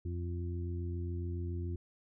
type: harmonic tone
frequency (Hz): 87.2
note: F2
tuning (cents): -2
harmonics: 1 / 2 / 3 / 4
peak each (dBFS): -35 / -47 / -48 / -45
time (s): 0.05-1.76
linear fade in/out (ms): 5
effects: none